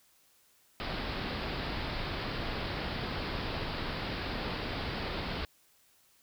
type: low-pass noise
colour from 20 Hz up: pink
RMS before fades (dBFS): -36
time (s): 0.8-5.45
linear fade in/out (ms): 0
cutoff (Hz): 5000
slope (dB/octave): 96
effects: white hiss -66 dBFS RMS until 6.22 s